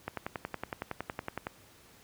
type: click train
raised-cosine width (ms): 0.5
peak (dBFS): -19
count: 16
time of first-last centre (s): 0.08-1.469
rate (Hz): 10.8
effects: pink hiss -58 dBFS RMS until 2.03 s + high-pass 60 Hz 12 dB/octave